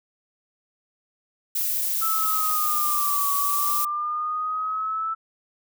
violet noise, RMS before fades -25 dBFS, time 1.55-3.85 s, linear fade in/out 5 ms
sine linear two-way sweep, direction down then up, 1321 to 1131 to 1321 Hz, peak -24 dBFS, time 2.01-5.15 s, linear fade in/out 20 ms, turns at 3.32 s
effects none

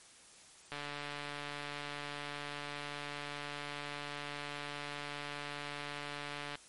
click train, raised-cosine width 0.3 ms, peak -25 dBFS, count 847, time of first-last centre 0.72-6.554 s, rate 145 Hz, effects white hiss -58 dBFS RMS until 6.68 s + MP3 48 kbps

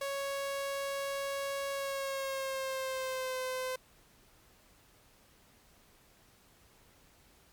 sawtooth tone with pitch glide, 554.4 to 514.3 Hz, C#5 to C5, 0 to -30 cents, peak -30 dBFS, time 0.01-3.76 s, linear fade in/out 5 ms, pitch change -130 cents, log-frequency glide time 1.72-3.37 s, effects pink hiss -63 dBFS RMS until 7.52 s + MP3 96 kbps

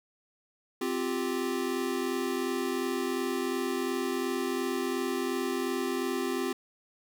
square chord, C suspended fourth, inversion none, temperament equal with one note detuned, 260.7 / 349.2 / 392 Hz, C4 / F4 / G4, -6 / 0 / 0 cents, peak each -34 dBFS, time 0.81-6.53 s, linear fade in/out 5 ms, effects none

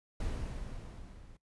brown noise with level ramp, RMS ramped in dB -34 to -54 dBFS, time 0.2-1.37 s, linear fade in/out 5 ms, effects noise-tail reverb RT60 0.1 s tail -19 dB re dry + resampled to 24000 Hz

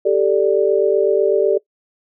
sine chord, G suspended second, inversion none, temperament equal, 392 / 440 / 587.3 Hz, G4 / A4 / D5, 0 / 0 / 0 cents, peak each -16 / -16 / -18 dBFS, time 0.05-1.58 s, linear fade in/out 10 ms, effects noise-tail reverb RT60 0.1 s tail -21 dB re dry

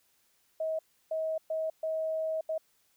sine tone bursts at uneven times, 637 Hz, D#5, 41 cents sharp, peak -29 dBFS, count 5, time 0.6-0.79 / 1.11-1.38 / 1.5-1.7 / 1.83-2.41 / 2.49-2.58 s, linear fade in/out 5 ms, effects white hiss -70 dBFS RMS until 2.96 s

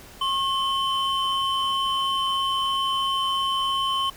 triangle tone pair together, 1081 / 3058 Hz, C#6 / G7, -44 / -44 cents, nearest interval octave + tritone, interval 1800 cents, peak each -22 / -24 dBFS, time 0.21-4.1 s, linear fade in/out 5 ms, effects pink hiss -46 dBFS RMS until 4.16 s

